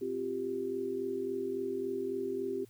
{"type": "chord", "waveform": "sine", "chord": "C suspended fourth", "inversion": "none", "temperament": "just", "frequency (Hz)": [261.6, 348.8, 392.4], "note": ["C4", "F4", "G4"], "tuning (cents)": [0, -2, 2], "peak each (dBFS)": [-40, -39, -34], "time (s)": [0.01, 2.65], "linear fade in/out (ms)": 10, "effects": ["added 113 Hz sine -58 dBFS peak until 2.69 s", "white hiss -66 dBFS RMS until 2.69 s"]}